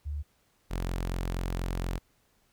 sine / sawtooth tone pair in turn, 73.42 / 44.19 Hz, D2 / F1, 0 / +21 cents, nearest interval major sixth, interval 879 cents, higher first, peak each -31 / -26 dBFS, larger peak second, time 0.05-0.23 / 0.7-1.99 s, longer second, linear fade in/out 20 ms, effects pink hiss -69 dBFS RMS until 2.52 s

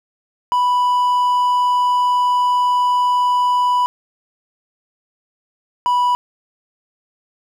triangle tone pair in turn, 987.8 / 983.2 Hz, B5 / B5, 0 / -8 cents, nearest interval unison, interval 8 cents, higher first, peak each -11 dBFS, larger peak neither, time 0.52-3.86 / 5.86-6.15 s, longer first, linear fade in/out 0 ms, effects none

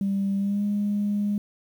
sine tone with pitch glide, 197.1 to 205.2 Hz, G3 to G#3, +10 to -21 cents, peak -21 dBFS, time 0.01-1.38 s, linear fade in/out 2 ms, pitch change +69 cents, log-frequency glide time 0.37-0.64 s, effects tanh soft clip ceiling -18 dBFS + 9-bit

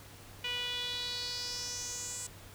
sawtooth tone with band-pass filter sweep, 490 Hz, B4, 14 cents flat, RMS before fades -38 dBFS, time 0.44-2.27 s, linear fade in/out 5 ms, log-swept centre 2800 to 7900 Hz, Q 4.9, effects added 99 Hz sine -55 dBFS peak until 2.54 s + pink hiss -53 dBFS RMS until 2.54 s

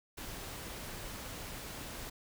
pink noise, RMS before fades -44 dBFS, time 0.17-2.1 s, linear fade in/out 10 ms, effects none

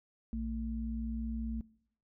sine tone pair together, 59.51 / 224.9 Hz, A#1 / A3, +36 / +38 cents, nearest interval octave + major seventh, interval 2302 cents, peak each -37 / -36 dBFS, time 0.33-1.61 s, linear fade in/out 0 ms, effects noise-tail reverb RT60 0.7 s tail -22 dB re dry

